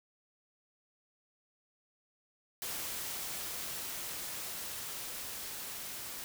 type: noise with level ramp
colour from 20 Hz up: white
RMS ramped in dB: -39 to -43 dBFS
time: 2.62-6.24 s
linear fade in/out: 0 ms
effects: none